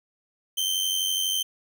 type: tone with amplitude modulation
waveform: sawtooth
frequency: 3113 Hz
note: G7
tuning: 13 cents flat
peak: -18 dBFS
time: 0.57-1.43 s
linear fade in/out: 10 ms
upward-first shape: sine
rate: 92.1 Hz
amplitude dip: 55%
effects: none